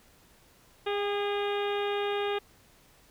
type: harmonic tone with a mistuned harmonic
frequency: 408.2 Hz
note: G#4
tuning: 30 cents flat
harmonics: 1 / 2 / 3 / 4 / 5 / 6 / 7 / 8 / 9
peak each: -29 / -35 / -39 / -41 / -44 / -42 / -43 / -45 / -44 dBFS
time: 0.86-2.39 s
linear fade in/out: 10 ms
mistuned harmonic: 2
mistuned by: -19 cents
effects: pink hiss -60 dBFS RMS until 3.1 s